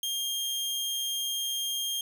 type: tone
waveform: sawtooth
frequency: 3214 Hz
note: G7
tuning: 43 cents sharp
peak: -26 dBFS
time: 0.03-2.01 s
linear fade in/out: 2 ms
effects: none